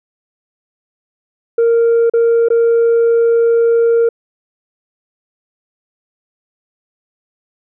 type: tone with dropouts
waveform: sine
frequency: 463.9 Hz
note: A#4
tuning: 8 cents flat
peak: -6 dBFS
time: 1.58-4.09 s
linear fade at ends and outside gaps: 5 ms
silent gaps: 2.098-2.136 / 2.486-2.502 s
effects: tanh soft clip ceiling -7 dBFS

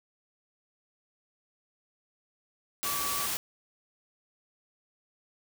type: tone in noise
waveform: sine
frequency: 1146 Hz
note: D6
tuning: 43 cents flat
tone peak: -35 dBFS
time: 2.85-3.26 s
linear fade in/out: 0 ms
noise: white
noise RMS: -32 dBFS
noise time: 2.83-3.37 s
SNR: -6 dB
effects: none

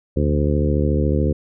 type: harmonic tone with a mistuned harmonic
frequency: 73.9 Hz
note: D2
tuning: 11 cents sharp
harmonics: 1 / 2 / 3 / 4 / 5 / 6 / 7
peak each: -19 / -22 / -24 / -25 / -26 / -27 / -27 dBFS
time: 0.16-1.33 s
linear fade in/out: 10 ms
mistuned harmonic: 1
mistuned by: +71 cents
effects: none

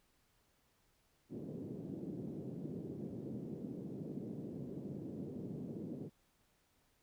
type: band-pass noise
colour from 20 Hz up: pink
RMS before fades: -45 dBFS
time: 1.29-6.1 s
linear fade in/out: 50 ms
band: 140 to 400 Hz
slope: 24 dB/octave
effects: pink hiss -75 dBFS RMS until 7.02 s

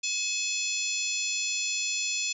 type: harmonic tone with a mistuned harmonic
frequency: 854 Hz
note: G#5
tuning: 48 cents sharp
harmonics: 3 / 4 / 5 / 6 / 7 / 8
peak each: -32 / -36 / -37 / -37 / -35 / -33 dBFS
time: 0.03-2.33 s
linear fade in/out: 10 ms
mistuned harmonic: 8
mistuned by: +77 cents
effects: none

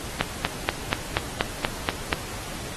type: click train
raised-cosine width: 0.3 ms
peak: -4 dBFS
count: 9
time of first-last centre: 0.21-2.128 s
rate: 4.17 Hz
effects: pink hiss -36 dBFS RMS until 2.76 s + AAC 32 kbps

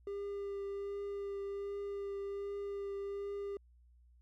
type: tone with vibrato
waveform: triangle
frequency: 400.3 Hz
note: G4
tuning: 36 cents sharp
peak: -36 dBFS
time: 0.07-3.57 s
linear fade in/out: 2 ms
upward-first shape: triangle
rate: 1.3 Hz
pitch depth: 14 cents each way
effects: added 60 Hz sine -61 dBFS peak until 4.21 s

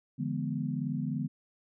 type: chord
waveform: sine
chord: D diminished seventh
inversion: none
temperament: equal with one note detuned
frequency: 146.83 / 170.13 / 207.7 / 246.9 Hz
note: D3 / F3 / Ab3 / Cb4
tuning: 0 / -45 / 0 / 0 cents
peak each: -34 / -37 / -37 / -35 dBFS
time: 0.18-1.28 s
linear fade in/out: 20 ms
effects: none

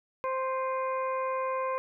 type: harmonic tone with a mistuned harmonic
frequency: 523.3 Hz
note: C5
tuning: in tune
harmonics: 1 / 2 / 3 / 4 / 5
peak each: -31 / -31 / -45 / -45 / -47 dBFS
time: 0.24-1.78 s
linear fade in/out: 0 ms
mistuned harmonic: 5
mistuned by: -110 cents
effects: none

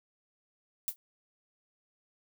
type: noise with exponential decay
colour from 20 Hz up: violet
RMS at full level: -28 dBFS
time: 0.88-0.96 s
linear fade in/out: 0 ms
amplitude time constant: 17 ms
effects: none

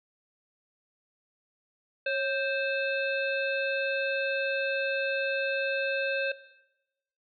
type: harmonic tone with a mistuned harmonic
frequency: 523.3 Hz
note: C5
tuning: in tune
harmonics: 1 / 3 / 5 / 7 / 8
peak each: -29 / -31 / -33 / -42 / -44 dBFS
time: 2.06-6.32 s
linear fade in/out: 5 ms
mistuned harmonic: 1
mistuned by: +79 cents
effects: noise-tail reverb RT60 0.9 s tail -17 dB re dry

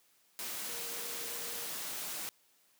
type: tone in noise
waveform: sine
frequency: 470 Hz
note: A#4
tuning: 14 cents sharp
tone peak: -51 dBFS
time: 0.69-1.66 s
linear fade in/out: 0 ms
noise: white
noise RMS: -40 dBFS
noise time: 0.39-2.29 s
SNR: -14 dB
effects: white hiss -69 dBFS RMS until 2.79 s + high-pass 150 Hz 12 dB/octave

